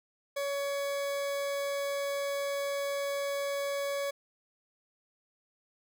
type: tone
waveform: 40% pulse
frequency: 562 Hz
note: C#5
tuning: 24 cents sharp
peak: -30 dBFS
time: 0.36-4.11 s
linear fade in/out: 10 ms
effects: none